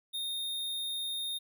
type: tone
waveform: square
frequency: 3683 Hz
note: A#7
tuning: 22 cents flat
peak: -34 dBFS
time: 0.13-1.39 s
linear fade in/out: 20 ms
effects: none